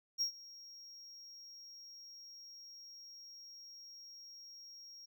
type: tone with ADSR envelope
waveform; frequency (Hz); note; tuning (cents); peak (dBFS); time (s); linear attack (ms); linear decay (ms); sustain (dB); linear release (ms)
triangle; 5590; F8; +1; -29; 0.18-5.06; 34; 98; -21; 11
effects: none